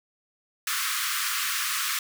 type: high-pass noise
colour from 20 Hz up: pink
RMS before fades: -28 dBFS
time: 0.67-1.99 s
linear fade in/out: 2 ms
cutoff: 1100 Hz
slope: 96 dB/octave
effects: none